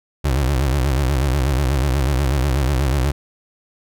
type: tone with vibrato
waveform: 30% pulse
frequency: 67.6 Hz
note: C#2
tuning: 43 cents flat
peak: -13 dBFS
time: 0.24-3.12 s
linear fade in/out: 10 ms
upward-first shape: sine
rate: 8.2 Hz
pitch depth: 160 cents each way
effects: none